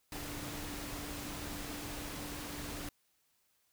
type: tone in noise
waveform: sine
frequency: 292.2 Hz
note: D4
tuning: 9 cents flat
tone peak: -47 dBFS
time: 0.12-2.89 s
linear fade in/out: 2 ms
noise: pink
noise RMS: -43 dBFS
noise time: 0.12-2.89 s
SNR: -7 dB
effects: white hiss -75 dBFS RMS until 3.72 s